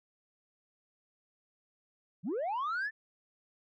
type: linear sweep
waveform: sine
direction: up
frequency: 138.59 to 1800 Hz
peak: -29 dBFS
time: 2.23-2.91 s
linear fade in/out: 50 ms
effects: tanh soft clip ceiling -30 dBFS